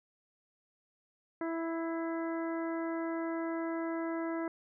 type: harmonic tone with a mistuned harmonic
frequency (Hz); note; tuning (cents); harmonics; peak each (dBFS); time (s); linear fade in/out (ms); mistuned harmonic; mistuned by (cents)
329.6; E4; 0; 1 / 2 / 3 / 4 / 5 / 6; -34 / -40 / -44 / -46 / -48 / -50; 1.41-4.48; 2; 6; +29
effects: none